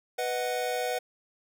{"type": "chord", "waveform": "square", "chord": "B major", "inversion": "none", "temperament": "equal", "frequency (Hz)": [493.9, 622.3, 740], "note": ["B4", "D#5", "F#5"], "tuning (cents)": [0, 0, 0], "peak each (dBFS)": [-32, -36, -33], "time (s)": [0.18, 0.99], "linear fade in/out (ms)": 10, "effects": []}